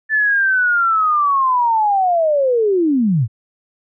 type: linear sweep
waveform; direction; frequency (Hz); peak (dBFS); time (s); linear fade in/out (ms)
sine; down; 1760 to 99; -12; 0.09-3.28; 50
effects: none